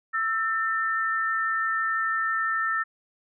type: tone pair together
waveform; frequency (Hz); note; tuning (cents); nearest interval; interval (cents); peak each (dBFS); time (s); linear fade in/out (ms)
sine; 1323.5 / 1797; E6 / A6; +7 / +36; perfect fourth; 529; -26; 0.13-2.84; 20
effects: none